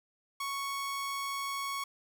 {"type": "tone", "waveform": "sawtooth", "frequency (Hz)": 1108.7, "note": "C#6", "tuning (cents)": 0, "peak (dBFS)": -30, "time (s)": [0.4, 1.84], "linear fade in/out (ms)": 5, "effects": ["11-bit"]}